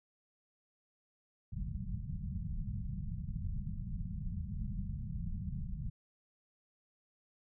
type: low-pass noise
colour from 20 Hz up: pink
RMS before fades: -39 dBFS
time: 1.52-5.9 s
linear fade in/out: 10 ms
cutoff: 210 Hz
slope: 96 dB/octave
effects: none